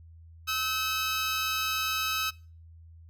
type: tone pair together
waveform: 15% pulse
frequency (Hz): 1290 / 1534.1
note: E6 / G6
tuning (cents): -38 / -38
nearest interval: minor third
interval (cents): 300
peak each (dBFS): -22 / -29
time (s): 0.47-2.31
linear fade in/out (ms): 20
effects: noise-tail reverb RT60 0.4 s tail -23 dB re dry + added 82 Hz sine -48 dBFS peak until 3.09 s